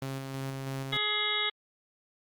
sawtooth tone with tremolo, 134.8 Hz, C#3, 48 cents flat, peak -29 dBFS, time 0.02-0.97 s, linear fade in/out 2 ms, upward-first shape square, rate 3.1 Hz, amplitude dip 25%
harmonic tone, 420.3 Hz, G#4, 21 cents sharp, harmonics 1 / 2 / 3 / 4 / 5 / 7 / 8 / 9, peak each -40 / -43 / -37 / -39 / -32 / -39 / -32 / -34 dBFS, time 0.92-1.5 s, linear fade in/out 10 ms
effects Opus 32 kbps

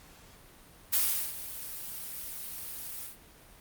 blue noise with ADSR envelope, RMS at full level -25 dBFS, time 0.92-3.17 s, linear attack 19 ms, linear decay 390 ms, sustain -15 dB, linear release 130 ms, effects pink hiss -55 dBFS RMS until 3.6 s + Opus 48 kbps

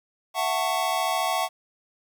square chord, F# minor seventh, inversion third, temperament just, 666 / 740 / 888 / 1110 Hz, E5 / F#5 / A5 / C#6, +18 / 0 / +16 / +2 cents, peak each -30 / -28 / -31 / -30 dBFS, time 0.34-1.49 s, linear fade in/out 50 ms, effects 9-bit

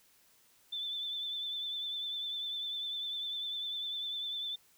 sine tone with vibrato, 3520 Hz, A7, in tune, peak -35 dBFS, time 0.72-4.56 s, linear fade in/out 10 ms, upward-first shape triangle, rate 10 Hz, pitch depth 35 cents each way, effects white hiss -66 dBFS RMS until 4.77 s

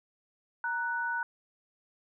sine tone pair together, 935 / 1484.2 Hz, A#5 / F#6, +5 / +5 cents, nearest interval minor sixth, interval 800 cents, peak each -34 / -31 dBFS, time 0.64-1.23 s, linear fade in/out 2 ms, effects none

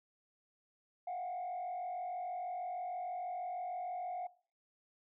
sine tone with frequency modulation, 722 Hz, F#5, 43 cents flat, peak -36 dBFS, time 1.07-4.27 s, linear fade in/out 5 ms, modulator 46.3 Hz, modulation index 0.67, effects noise-tail reverb RT60 0.4 s tail -20 dB re dry + tanh soft clip ceiling -35 dBFS

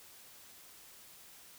silence, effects white hiss -56 dBFS RMS until 1.58 s

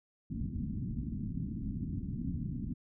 white low-pass noise, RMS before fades -37 dBFS, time 0.3-2.74 s, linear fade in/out 10 ms, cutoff 260 Hz, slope 48 dB/octave, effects none

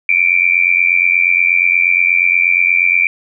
sine tone with amplitude modulation, 2349 Hz, D7, in tune, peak -5 dBFS, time 0.09-3.07 s, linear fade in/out 2 ms, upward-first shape sine, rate 88.4 Hz, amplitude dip 90%, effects none

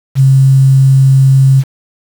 sine tone with quantisation, 134.3 Hz, C3, 46 cents sharp, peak -3 dBFS, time 0.15-1.64 s, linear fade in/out 50 ms, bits 5, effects none

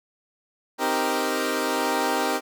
15% pulse chord, C minor seventh, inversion none, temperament equal, 261.6 / 311.1 / 392 / 466.2 Hz, C4 / Eb4 / G4 / Bb4, 0 / 0 / 0 / 0 cents, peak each -22 dBFS, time 0.78-2.41 s, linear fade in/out 50 ms, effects none

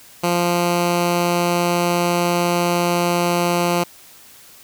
10% pulse tone, 174.2 Hz, F3, 4 cents flat, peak -8 dBFS, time 0.23-3.84 s, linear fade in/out 10 ms, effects white hiss -45 dBFS RMS until 4.63 s

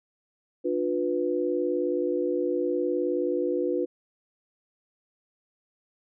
sine chord, B diminished, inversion first, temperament just, 296.3 / 355.6 / 493.9 Hz, D4 / F4 / B4, +15 / +31 / 0 cents, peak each -30 / -27 / -28 dBFS, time 0.64-3.86 s, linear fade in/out 20 ms, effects none

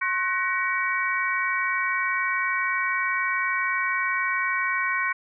sine tone cluster, 1076 / 1496 / 1895 / 2268 Hz, C6 / F#6 / A#6 / C#7, +48 / +19 / +28 / +39 cents, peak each -28 dBFS, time 0.01-5.13 s, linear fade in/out 10 ms, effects none

